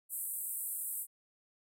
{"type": "band-pass noise", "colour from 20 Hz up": "white", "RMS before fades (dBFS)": -39, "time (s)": [0.09, 1.07], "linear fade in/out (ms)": 50, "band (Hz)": [8000, 15000], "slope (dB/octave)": 96, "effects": []}